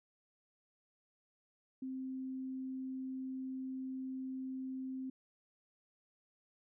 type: tone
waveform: sine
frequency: 261.6 Hz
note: C4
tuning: in tune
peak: -39 dBFS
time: 1.82-5.1 s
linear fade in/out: 5 ms
effects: none